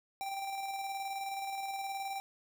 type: tone with tremolo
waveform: square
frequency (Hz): 784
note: G5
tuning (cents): 0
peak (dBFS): -36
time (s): 0.21-2.2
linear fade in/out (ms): 0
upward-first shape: square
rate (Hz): 19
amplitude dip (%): 30
effects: none